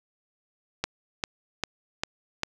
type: click train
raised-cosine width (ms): 0.2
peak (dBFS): -9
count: 5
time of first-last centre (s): 0.84-2.434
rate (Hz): 2.51
effects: none